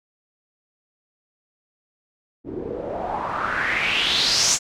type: noise with low-pass filter sweep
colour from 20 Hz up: white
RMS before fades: -23 dBFS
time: 2.44-4.59 s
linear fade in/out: 50 ms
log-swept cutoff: 300 to 7100 Hz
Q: 4.5
effects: none